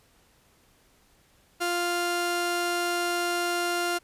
sawtooth tone pair together, 349.2 / 698.4 Hz, F4 / F5, 0 / 0 cents, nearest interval octave, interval 1200 cents, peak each -25 / -22 dBFS, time 1.6-3.99 s, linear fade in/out 20 ms, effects pink hiss -62 dBFS RMS until 4.03 s + resampled to 32000 Hz

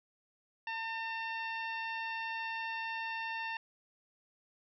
harmonic tone, 903 Hz, A5, 45 cents sharp, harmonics 1 / 2 / 3 / 4 / 5 / 6, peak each -40 / -40 / -42 / -51 / -56 / -58 dBFS, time 0.67-3.57 s, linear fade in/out 2 ms, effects none

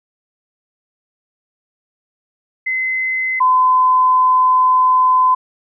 sine tone pair in turn, 2049 / 1019.2 Hz, C7 / C6, -37 / -46 cents, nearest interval octave, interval 1209 cents, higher first, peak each -16 / -9 dBFS, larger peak second, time 2.66-3.4 / 3.4-5.35 s, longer second, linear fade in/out 10 ms, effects none

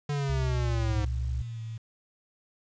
square exponential sweep, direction down, 146.83 to 103.83 Hz, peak -28 dBFS, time 0.09-1.05 s, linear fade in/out 5 ms
sine tone, 66.9 Hz, C2, 39 cents sharp, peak -28 dBFS, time 0.29-1.42 s, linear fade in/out 5 ms
sine tone with pitch glide, 118.8 to 112.33 Hz, A#2 to A2, +33 to +36 cents, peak -34 dBFS, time 0.89-1.78 s, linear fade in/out 10 ms, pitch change -97 cents, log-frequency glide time 1.41-1.61 s
effects resampled to 16000 Hz + 9-bit

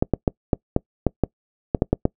clicks, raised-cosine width 2 ms, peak -3 dBFS, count 11, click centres 0.025 / 0.137 / 0.278 / 0.532 / 0.764 / 1.067 / 1.237 / 1.748 / 1.821 / 1.93 / 2.054 s, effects noise-tail reverb RT60 0.1 s tail -25 dB re dry

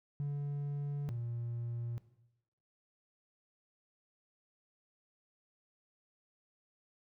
triangle tone pair in turn, 143.5 / 118.17 Hz, D3 / A#2, -40 / +24 cents, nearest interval minor third, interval 336 cents, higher first, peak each -30 / -34 dBFS, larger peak first, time 0.2-1.09 / 1.09-1.98 s, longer neither, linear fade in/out 0 ms, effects noise-tail reverb RT60 0.9 s tail -17 dB re dry + tanh soft clip ceiling -30 dBFS

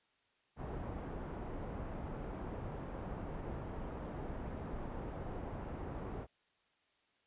pink low-pass noise, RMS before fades -43 dBFS, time 0.56-6.27 s, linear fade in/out 50 ms, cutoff 910 Hz, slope 12 dB/octave, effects white hiss -75 dBFS RMS until 7.26 s + resampled to 8000 Hz

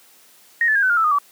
sine tone with pitch steps, 1864.7 / 1739.8 / 1623.3 / 1514.6 / 1413.2 / 1318.5 / 1230.2 / 1147.9 Hz, A#6 / A6 / G#6 / F#6 / F6 / E6 / D#6 / D6, 0 / -20 / -40 / +40 / +20 / 0 / -20 / -40 cents, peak -14 dBFS, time 0.61-1.186 s, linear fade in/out 2 ms, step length 72 ms, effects white hiss -51 dBFS RMS until 1.31 s + high-pass 200 Hz 12 dB/octave

